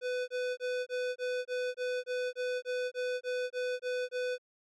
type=tone bursts; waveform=square; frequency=499.4 Hz; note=B4; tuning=19 cents sharp; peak=-32 dBFS; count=15; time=0.01-4.382 s; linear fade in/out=50 ms; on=270 ms; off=23 ms; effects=low-pass 5000 Hz 12 dB/octave